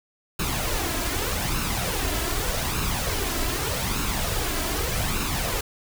pink noise with flanger, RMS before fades -26 dBFS, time 0.39-5.61 s, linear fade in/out 5 ms, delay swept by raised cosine 0.75 to 3.05 ms, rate 0.83 Hz, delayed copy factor +0.55, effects none

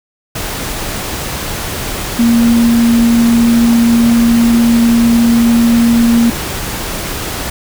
sine tone in noise, 233.5 Hz, A#3, 3 cents sharp, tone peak -6 dBFS, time 2.19-6.3 s, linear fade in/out 5 ms, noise pink, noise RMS -20 dBFS, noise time 0.35-7.5 s, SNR +11 dB, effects none

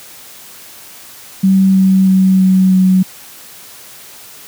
sine tone with pitch steps, 191.5 / 190.29 / 189.08 / 187.88 / 186.69 Hz, G3 / F#3 / F#3 / F#3 / F#3, -40 / +49 / +38 / +27 / +16 cents, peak -6 dBFS, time 1.43-3.03 s, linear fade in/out 10 ms, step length 320 ms, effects white hiss -36 dBFS RMS until 4.47 s + high-pass 80 Hz 12 dB/octave

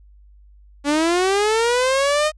sawtooth linear sweep, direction up, 281 to 622.3 Hz, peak -12 dBFS, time 0.84-2.32 s, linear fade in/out 50 ms, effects added 50 Hz sine -45 dBFS peak until 2.37 s + resampled to 22050 Hz

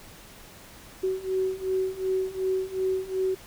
sine beating tone pair, 375.5 / 378.2 Hz, F#4 / F#4, +26 / +38 cents, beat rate 2.7 Hz, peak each -29 / -27 dBFS, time 1.03-3.35 s, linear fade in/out 10 ms, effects pink hiss -48 dBFS RMS until 3.46 s

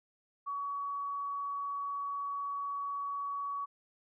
sine tone, 1129 Hz, C#6, 31 cents sharp, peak -34 dBFS, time 0.46-3.66 s, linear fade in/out 20 ms, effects none

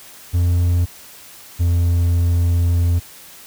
triangle tone pair in turn, 87.31 / 86.16 Hz, F2 / F2, 0 / -23 cents, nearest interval unison, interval 23 cents, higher first, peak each -11 dBFS, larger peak neither, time 0.33-0.86 / 1.59-3 s, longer second, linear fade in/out 20 ms, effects white hiss -41 dBFS RMS until 3.46 s

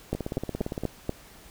two click trains, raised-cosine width 2 ms, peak -17 / -13 dBFS, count 13 / 5, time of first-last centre 0.15-0.836 / 0.13-1.094 s, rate 17.5 / 4.15 Hz, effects pink hiss -51 dBFS RMS until 1.5 s

